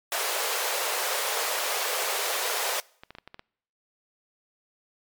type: high-pass noise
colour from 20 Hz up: pink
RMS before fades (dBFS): -28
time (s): 0.12-2.8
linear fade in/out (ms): 0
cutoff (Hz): 430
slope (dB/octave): 48
type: clicks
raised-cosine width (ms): 0.3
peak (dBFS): -26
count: 7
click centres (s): 3.035 / 3.106 / 3.151 / 3.185 / 3.276 / 3.344 / 3.394
effects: noise-tail reverb RT60 0.7 s tail -25 dB re dry + MP3 96 kbps